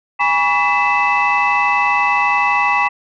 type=tone cluster; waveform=sine; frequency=819 / 971 / 1132 / 2000 / 2632 Hz; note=G#5 / B5 / C#6 / B6 / E7; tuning=-24 / -30 / +36 / +21 / -3 cents; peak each=-18 dBFS; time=0.19-2.89 s; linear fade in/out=20 ms; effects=tanh soft clip ceiling -5 dBFS